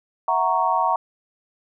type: chord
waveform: sine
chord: F# dominant seventh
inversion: third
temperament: equal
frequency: 659.3 / 740 / 932.3 / 1108.7 Hz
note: E5 / F#5 / A#5 / C#6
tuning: 0 / 0 / 0 / 0 cents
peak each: -27 / -23 / -21 / -23 dBFS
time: 0.28-0.96 s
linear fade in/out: 2 ms
effects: none